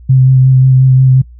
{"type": "tone with vibrato", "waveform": "sine", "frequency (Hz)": 130.6, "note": "C3", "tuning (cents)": -3, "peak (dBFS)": -3, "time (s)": [0.09, 1.22], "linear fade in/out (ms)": 10, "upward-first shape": "sine", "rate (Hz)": 5.6, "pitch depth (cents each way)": 18, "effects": ["noise-tail reverb RT60 0.1 s tail -22 dB re dry", "added 60 Hz sine -32 dBFS peak until 1.39 s"]}